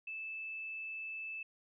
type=tone; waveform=sine; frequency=2628 Hz; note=E7; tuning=6 cents flat; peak=-40 dBFS; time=0.07-1.43 s; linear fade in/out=5 ms; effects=none